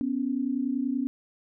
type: tone pair together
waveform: sine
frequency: 248.4 / 278.8 Hz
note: B3 / C#4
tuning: +10 / +10 cents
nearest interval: major second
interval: 200 cents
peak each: -28 dBFS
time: 0.01-1.07 s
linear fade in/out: 0 ms
effects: none